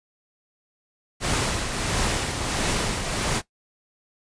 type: noise with tremolo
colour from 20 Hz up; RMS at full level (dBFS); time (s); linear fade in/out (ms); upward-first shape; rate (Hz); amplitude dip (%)
pink; -23; 1.2-3.42; 50; triangle; 1.5; 50
effects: noise-tail reverb RT60 0.1 s tail -17 dB re dry + resampled to 22050 Hz